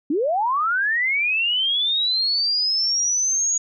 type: linear sweep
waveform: sine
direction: up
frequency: 265.1 to 6760 Hz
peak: -18 dBFS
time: 0.1-3.58 s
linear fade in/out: 5 ms
effects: none